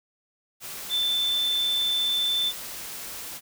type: tone in noise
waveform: sine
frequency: 3533 Hz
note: A7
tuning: 6 cents sharp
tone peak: -22 dBFS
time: 0.89-2.53 s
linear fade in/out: 50 ms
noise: white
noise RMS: -37 dBFS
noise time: 0.6-3.41 s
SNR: +12 dB
effects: none